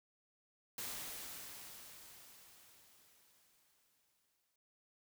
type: noise with exponential decay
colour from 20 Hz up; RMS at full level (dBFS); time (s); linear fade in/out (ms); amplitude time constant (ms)
white; -43; 0.78-4.56; 2; 820
effects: noise-tail reverb RT60 0.5 s tail -25 dB re dry